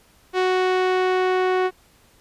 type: tone with low-pass filter sweep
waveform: sawtooth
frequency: 370 Hz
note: F#4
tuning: in tune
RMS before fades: -20 dBFS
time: 0.33-1.71 s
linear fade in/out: 50 ms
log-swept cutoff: 3700 to 2100 Hz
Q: 0.76
effects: pink hiss -56 dBFS RMS until 2.2 s + resampled to 32000 Hz